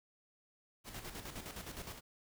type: noise with tremolo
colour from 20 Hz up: pink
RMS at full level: -45 dBFS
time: 0.84-2.01 s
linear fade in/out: 50 ms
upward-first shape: square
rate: 9.7 Hz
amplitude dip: 55%
effects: none